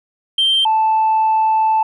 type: tone pair in turn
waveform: sine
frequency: 3144 / 877.9 Hz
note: G7 / A5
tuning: +4 / -4 cents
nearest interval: octave + minor seventh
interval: 2208 cents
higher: first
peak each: -10 dBFS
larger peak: neither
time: 0.38-0.65 / 0.65-1.83 s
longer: second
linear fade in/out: 5 ms
effects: tanh soft clip ceiling -9 dBFS